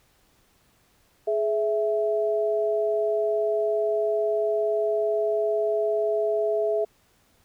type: tone pair together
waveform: sine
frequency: 421.6 / 659.3 Hz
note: G#4 / E5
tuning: +26 / 0 cents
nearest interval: minor sixth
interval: 774 cents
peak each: -24 dBFS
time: 1.27-6.85 s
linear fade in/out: 10 ms
effects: pink hiss -63 dBFS RMS until 7.44 s